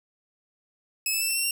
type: tone with pitch steps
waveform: 10% pulse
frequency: 2588 / 2621 / 2655 / 2689 / 2723 / 2758 Hz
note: E7 / E7 / E7 / E7 / F7 / F7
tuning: -32 / -11 / +12 / +34 / -44 / -22 cents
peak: -16 dBFS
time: 1.06-1.51 s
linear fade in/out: 2 ms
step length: 75 ms
effects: none